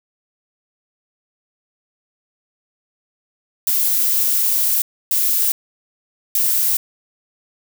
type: noise bursts at uneven times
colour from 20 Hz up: violet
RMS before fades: -17 dBFS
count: 3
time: 3.67-4.82 / 5.11-5.52 / 6.35-6.77 s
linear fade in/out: 2 ms
effects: none